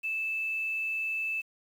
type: tone with quantisation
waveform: sine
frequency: 2631 Hz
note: E7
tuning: 4 cents flat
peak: -29 dBFS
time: 0.03-1.42 s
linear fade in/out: 20 ms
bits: 9
effects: none